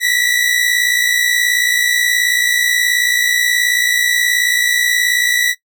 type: tone pair together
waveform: sawtooth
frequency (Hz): 1920.4 / 1979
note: B6 / B6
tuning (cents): -49 / +3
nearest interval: minor second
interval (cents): 52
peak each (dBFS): -12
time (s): 0-5.55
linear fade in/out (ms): 50
effects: noise-tail reverb RT60 0.1 s tail -19 dB re dry